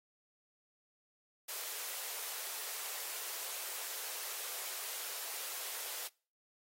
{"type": "high-pass noise", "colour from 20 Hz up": "white", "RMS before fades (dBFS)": -42, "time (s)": [1.48, 6.08], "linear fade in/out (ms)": 10, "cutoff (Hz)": 390, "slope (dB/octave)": 48, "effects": ["noise-tail reverb RT60 0.4 s tail -25 dB re dry", "AAC 48 kbps"]}